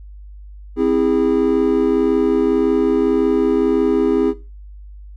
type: chord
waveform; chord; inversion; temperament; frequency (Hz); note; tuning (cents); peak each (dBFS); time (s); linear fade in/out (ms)
triangle; C augmented; none; just; 261.6 / 327 / 408.8; C4 / E4 / G#4; 0 / -14 / -27; -16; 0.76-4.34; 50
effects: noise-tail reverb RT60 0.3 s tail -17 dB re dry + added 50 Hz sine -34 dBFS peak until 5.16 s